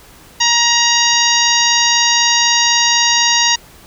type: harmonic tone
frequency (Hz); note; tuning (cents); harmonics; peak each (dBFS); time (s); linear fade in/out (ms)
944; A#5; +22; 1 / 2 / 3 / 4 / 5 / 6 / 7; -18 / -18 / -18 / -18 / -18 / -18 / -18; 0.4-3.56; 10
effects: pink hiss -42 dBFS RMS until 3.86 s